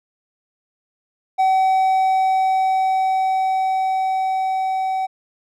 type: tone with level ramp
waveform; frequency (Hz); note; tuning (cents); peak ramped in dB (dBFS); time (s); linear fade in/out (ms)
triangle; 760; F#5; +46; -11 to -17; 1.38-5.07; 20
effects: none